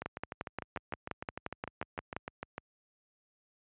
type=two click trains; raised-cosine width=0.5 ms; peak=-23 / -20 dBFS; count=18 / 13; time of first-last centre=0.02-2.58 / 0.06-2.165 s; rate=6.64 / 5.7 Hz; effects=high-pass 60 Hz 12 dB/octave + resampled to 8000 Hz